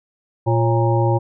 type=harmonic tone with a mistuned harmonic; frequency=116.54 Hz; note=A#2; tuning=in tune; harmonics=1 / 3 / 5 / 7 / 8; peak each=-16 / -21 / -23 / -24 / -25 dBFS; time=0.46-1.19 s; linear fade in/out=20 ms; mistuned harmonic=5; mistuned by=-95 cents; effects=none